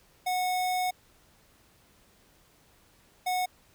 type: tone pair in turn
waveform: square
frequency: 733 / 733 Hz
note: F#5 / F#5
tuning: -16 / -16 cents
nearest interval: unison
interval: 0 cents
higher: neither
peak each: -27 dBFS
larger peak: neither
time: 0.26-0.91 / 3.26-3.46 s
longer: first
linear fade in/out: 10 ms
effects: pink hiss -62 dBFS RMS until 3.74 s